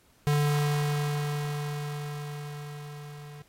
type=tone with level ramp; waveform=square; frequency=146.83 Hz; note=D3; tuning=in tune; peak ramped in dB=-22 to -43 dBFS; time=0.27-3.42 s; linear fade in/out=0 ms; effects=pink hiss -63 dBFS RMS until 3.48 s + AAC 48 kbps